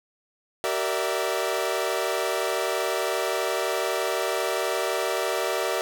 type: chord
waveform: sawtooth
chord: E half-diminished seventh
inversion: first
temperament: equal with one note detuned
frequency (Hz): 383 / 466.2 / 587.3 / 659.3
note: G4 / Bb4 / D5 / E5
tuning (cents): -40 / 0 / 0 / 0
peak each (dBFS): -26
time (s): 0.64-5.81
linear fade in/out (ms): 0
effects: none